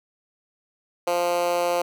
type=tone with high-pass filter; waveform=10% pulse; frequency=174.61 Hz; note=F3; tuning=in tune; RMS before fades=-23 dBFS; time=1.07-1.82 s; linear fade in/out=5 ms; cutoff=510 Hz; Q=2.5; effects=none